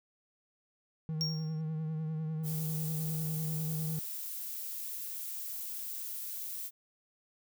triangle tone with vibrato, 157.6 Hz, D#3, 23 cents sharp, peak -31 dBFS, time 1.09-3.99 s, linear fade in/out 0 ms, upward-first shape triangle, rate 10 Hz, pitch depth 39 cents each way
triangle tone with exponential decay, 5560 Hz, F8, 9 cents flat, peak -27 dBFS, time 1.21-1.61 s, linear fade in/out 0 ms, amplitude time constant 85 ms
violet noise, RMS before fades -40 dBFS, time 2.43-6.71 s, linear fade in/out 50 ms
effects none

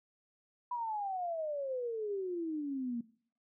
sine exponential sweep, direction down, 990 to 230 Hz, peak -34 dBFS, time 0.71-3.01 s, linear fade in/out 5 ms, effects noise-tail reverb RT60 0.5 s tail -18 dB re dry

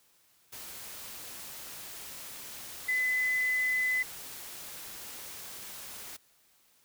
sine tone in noise, 2014 Hz, B6, 33 cents sharp, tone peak -26 dBFS, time 2.88-4.03 s, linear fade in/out 10 ms, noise white, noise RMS -44 dBFS, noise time 0.52-6.17 s, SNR +15 dB, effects white hiss -66 dBFS RMS until 6.84 s

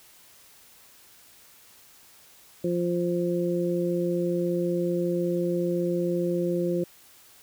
harmonic tone, 174.61 Hz, F3, in tune, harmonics 1 / 2 / 3, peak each -28 / -26 / -30 dBFS, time 2.64-6.84 s, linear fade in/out 5 ms, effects white hiss -54 dBFS RMS until 7.42 s

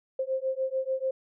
sine beating tone pair, 523.3 / 530.1 Hz, C5 / C5, 0 / +23 cents, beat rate 6.8 Hz, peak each -30 dBFS, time 0.19-1.11 s, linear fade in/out 5 ms, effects none

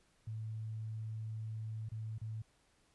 sine tone with dropouts, 110 Hz, A2, in tune, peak -39 dBFS, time 0.27-2.42 s, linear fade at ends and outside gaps 5 ms, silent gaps 1.889-1.917 / 2.182-2.214 s, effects pink hiss -72 dBFS RMS until 2.94 s + resampled to 24000 Hz

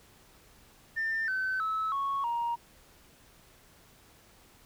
sine tone with pitch steps, 1796 / 1527.8 / 1299.6 / 1105.6 / 940.5 Hz, A6 / G6 / E6 / C#6 / A#5, +35 / -45 / -25 / -5 / +15 cents, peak -27 dBFS, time 0.96-2.56 s, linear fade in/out 20 ms, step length 320 ms, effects tanh soft clip ceiling -25 dBFS + pink hiss -59 dBFS RMS until 4.65 s

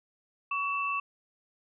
sine tone pair together, 1127 / 2657 Hz, C#6 / E7, +28 / +13 cents, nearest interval octave + minor third, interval 1485 cents, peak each -30 / -32 dBFS, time 0.51-1 s, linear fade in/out 5 ms, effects none

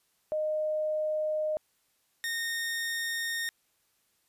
sine / sawtooth tone pair in turn, 616 / 1842.5 Hz, D#5 / A#6, -17 / -21 cents, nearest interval octave + perfect fifth, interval 1896 cents, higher second, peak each -27 dBFS, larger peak neither, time 0.32-1.57 / 2.24-3.49 s, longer neither, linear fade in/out 0 ms, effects white hiss -72 dBFS RMS until 4.28 s + resampled to 32000 Hz

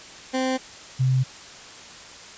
20% pulse / sine tone pair in turn, 260 / 130 Hz, C4 / C3, -11 / -11 cents, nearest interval octave, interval 1200 cents, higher first, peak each -17 dBFS, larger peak neither, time 0.33-0.58 / 0.99-1.24 s, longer neither, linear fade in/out 20 ms, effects white hiss -42 dBFS RMS until 2.37 s + resampled to 16000 Hz

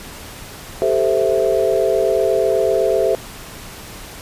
sine chord, A minor seventh, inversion third, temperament equal with one note detuned, 392 / 440 / 519.6 / 659.3 Hz, G4 / A4 / C5 / E5, 0 / 0 / -12 / 0 cents, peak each -19 dBFS, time 0.82-3.15 s, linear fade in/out 0 ms, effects pink hiss -35 dBFS RMS until 4.21 s + resampled to 32000 Hz

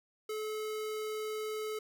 square tone, 430.8 Hz, A4, 37 cents flat, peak -36 dBFS, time 0.29-1.79 s, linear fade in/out 5 ms, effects none

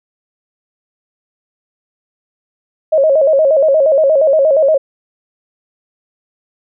sine tone with vibrato, 587.3 Hz, D5, in tune, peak -7 dBFS, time 2.92-4.78 s, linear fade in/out 10 ms, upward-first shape square, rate 8.5 Hz, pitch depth 120 cents each way, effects none

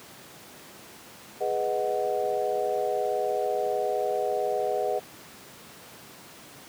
sine chord, G# minor seventh, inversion none, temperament equal with one note detuned, 415.3 / 493.9 / 624.8 / 740 Hz, G#4 / B4 / D#5 / F#5, 0 / 0 / +7 / 0 cents, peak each -30 dBFS, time 1.4-5 s, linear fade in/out 20 ms, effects pink hiss -47 dBFS RMS until 6.68 s + high-pass 150 Hz 12 dB/octave

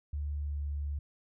sine tone with pitch glide, 73 to 72.29 Hz, D2 to D2, -10 to -27 cents, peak -32 dBFS, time 0.13-0.99 s, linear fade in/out 5 ms, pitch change -17 cents, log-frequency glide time 0.42-0.59 s, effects none

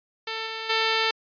5% pulse tone with level steps, 445.5 Hz, A4, 22 cents sharp, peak -17 / -19 / -9 dBFS, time 0.27-1.11 s, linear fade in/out 5 ms, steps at 0.46 / 0.69 s, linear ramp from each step 10 ms, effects resampled to 11025 Hz

